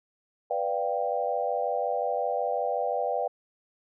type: chord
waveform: sine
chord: G dominant seventh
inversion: first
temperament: equal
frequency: 493.9 / 587.3 / 698.5 / 784 Hz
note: B4 / D5 / F5 / G5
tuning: 0 / 0 / 0 / 0 cents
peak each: -31 dBFS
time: 0.5-3.28 s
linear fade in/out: 10 ms
effects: none